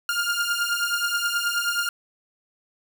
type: beating tone pair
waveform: sawtooth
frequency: 1403 / 1412.4 Hz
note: F6 / F6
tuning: +8 / +19 cents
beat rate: 9.4 Hz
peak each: -22 dBFS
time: 0.09-1.89 s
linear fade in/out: 2 ms
effects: none